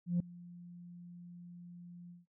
sine tone with ADSR envelope, 174.8 Hz, F3, 2 cents sharp, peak -25 dBFS, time 0.06-2.26 s, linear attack 140 ms, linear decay 4 ms, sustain -23 dB, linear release 160 ms, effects noise-tail reverb RT60 0.1 s tail -23 dB re dry + tanh soft clip ceiling -26 dBFS

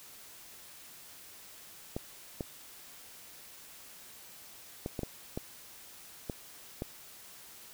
clicks, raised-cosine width 2 ms, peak -21 dBFS, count 8, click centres 1.965 / 2.408 / 4.861 / 4.992 / 5.033 / 5.375 / 6.298 / 6.821 s, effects white hiss -52 dBFS RMS until 7.73 s

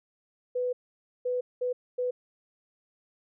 sine tone bursts at uneven times, 497.2 Hz, B4, 12 cents sharp, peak -26 dBFS, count 4, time 0.55-0.73 / 1.25-1.41 / 1.61-1.73 / 1.98-2.11 s, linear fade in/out 10 ms, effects none

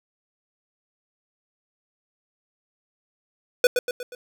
square tone with echo, 493.9 Hz, B4, in tune, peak -13 dBFS, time 3.64-3.67 s, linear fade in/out 2 ms, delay 120 ms, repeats 4, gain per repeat -6 dB, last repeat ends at 4.15 s, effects none

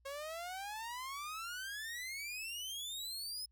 sawtooth exponential sweep, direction up, 541 to 5190 Hz, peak -38 dBFS, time 0.05-3.46 s, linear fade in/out 10 ms, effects added 60 Hz sine -67 dBFS peak until 3.51 s

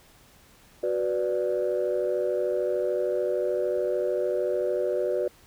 sine chord, B minor, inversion second, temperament equal, 370 / 493.9 / 587.3 Hz, F#4 / B4 / D5, 0 / 0 / 0 cents, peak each -27 dBFS, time 0.83-5.28 s, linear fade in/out 5 ms, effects tanh soft clip ceiling -17 dBFS + pink hiss -56 dBFS RMS until 5.46 s

